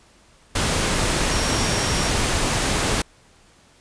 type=tone in noise; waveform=sine; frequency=5588 Hz; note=F8; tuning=in tune; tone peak=-30 dBFS; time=1.31-2.1 s; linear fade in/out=5 ms; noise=pink; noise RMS=-21 dBFS; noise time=0.55-3.02 s; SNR=-12 dB; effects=pink hiss -54 dBFS RMS until 3.8 s + resampled to 22050 Hz